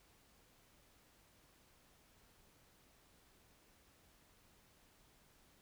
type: silence
effects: pink hiss -69 dBFS RMS until 5.61 s